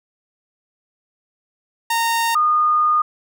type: tone pair in turn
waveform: sawtooth / sine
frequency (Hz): 922 / 1224.1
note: A#5 / D#6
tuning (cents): -19 / -29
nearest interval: perfect fourth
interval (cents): 490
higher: second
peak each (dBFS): -13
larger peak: neither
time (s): 1.9-2.35 / 2.35-3.02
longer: second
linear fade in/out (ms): 5
effects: none